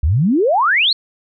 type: exponential sweep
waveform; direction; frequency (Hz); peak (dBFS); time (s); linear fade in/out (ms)
sine; up; 65.41 to 4435; -11; 0.03-0.93; 5
effects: none